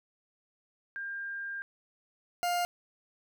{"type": "tone pair in turn", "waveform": ["sine", "40% pulse"], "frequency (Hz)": [1600, 704.1], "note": ["G6", "F5"], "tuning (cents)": [35, 14], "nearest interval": "octave + major second", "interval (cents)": 1421, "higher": "first", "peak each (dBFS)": [-35, -27], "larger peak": "second", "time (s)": [[0.96, 1.62], [2.43, 2.65]], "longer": "first", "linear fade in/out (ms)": 0, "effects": []}